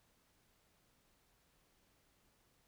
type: silence
effects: pink hiss -74 dBFS RMS until 2.67 s